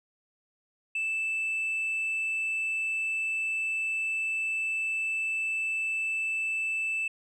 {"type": "tone", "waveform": "sine", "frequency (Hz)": 2639, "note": "E7", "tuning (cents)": 1, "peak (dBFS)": -25, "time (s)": [0.95, 7.08], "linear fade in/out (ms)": 5, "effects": ["tanh soft clip ceiling -26 dBFS"]}